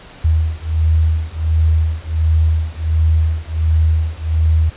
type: beating tone pair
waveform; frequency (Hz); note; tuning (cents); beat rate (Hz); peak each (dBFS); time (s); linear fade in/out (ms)
sine; 79 / 80.4; D#2 / E2; +27 / -43; 1.4; -15; 0.24-4.7; 10
effects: pink hiss -39 dBFS RMS until 4.76 s + resampled to 8000 Hz